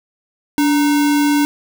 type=tone with sample-and-hold; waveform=sine; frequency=290 Hz; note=D4; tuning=22 cents flat; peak=-11 dBFS; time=0.58-1.45 s; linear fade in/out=0 ms; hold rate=1225 Hz; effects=none